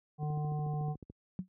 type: harmonic tone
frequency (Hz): 150.1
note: D3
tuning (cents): +38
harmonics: 1 / 3 / 5 / 7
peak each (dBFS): -32 / -46 / -42 / -54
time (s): 0.18-0.96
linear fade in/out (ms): 50
type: click train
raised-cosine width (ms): 3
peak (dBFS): -34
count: 13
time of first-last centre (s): 0.23-1.1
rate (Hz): 13.8
type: tone with exponential decay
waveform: sine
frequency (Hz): 185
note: F#3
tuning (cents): 0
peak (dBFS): -29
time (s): 1.39-1.48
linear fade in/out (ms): 0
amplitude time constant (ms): 18
effects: high-pass 60 Hz 12 dB/octave